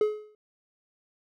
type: tone with exponential decay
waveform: triangle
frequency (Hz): 424.5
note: G#4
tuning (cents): +38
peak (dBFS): -16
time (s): 0.01-0.35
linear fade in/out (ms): 2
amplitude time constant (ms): 72
effects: none